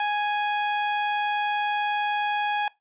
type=tone; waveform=sawtooth; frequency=830.6 Hz; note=G#5; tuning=in tune; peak=-19 dBFS; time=0-2.68 s; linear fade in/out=2 ms; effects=noise-tail reverb RT60 0.2 s tail -21 dB re dry + resampled to 8000 Hz